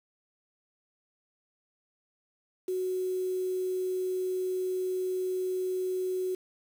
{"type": "tone with quantisation", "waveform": "sine", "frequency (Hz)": 370, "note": "F#4", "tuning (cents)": 0, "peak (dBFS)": -28, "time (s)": [2.68, 6.35], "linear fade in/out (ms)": 5, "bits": 8, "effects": []}